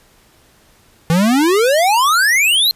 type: exponential sweep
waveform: square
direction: up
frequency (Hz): 158.6 to 4230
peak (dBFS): -11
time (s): 1.1-2.71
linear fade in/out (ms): 0
effects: pink hiss -51 dBFS RMS until 2.75 s + resampled to 32000 Hz